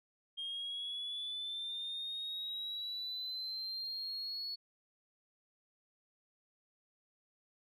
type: linear sweep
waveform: sine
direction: up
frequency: 3216 to 4398 Hz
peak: -37 dBFS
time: 0.37-4.56 s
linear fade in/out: 20 ms
effects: tanh soft clip ceiling -35 dBFS